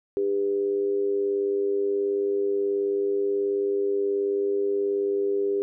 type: tone with amplitude modulation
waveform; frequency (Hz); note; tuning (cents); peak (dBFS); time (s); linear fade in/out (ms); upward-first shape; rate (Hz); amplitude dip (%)
sine; 400.5; G4; +37; -19; 0.17-5.62; 0; sine; 98.6; 60
effects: none